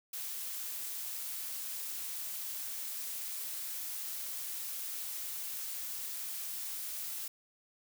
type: noise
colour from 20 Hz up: blue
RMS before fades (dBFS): -40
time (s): 0.13-7.28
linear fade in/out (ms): 5
effects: none